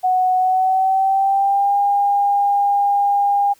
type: tone with pitch glide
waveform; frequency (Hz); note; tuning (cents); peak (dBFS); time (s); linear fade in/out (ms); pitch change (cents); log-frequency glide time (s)
sine; 740 to 807; F#5 to G#5; 0 to -50; -13; 0.03-3.54; 20; +150; 0.37-1.77
effects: white hiss -54 dBFS RMS until 3.59 s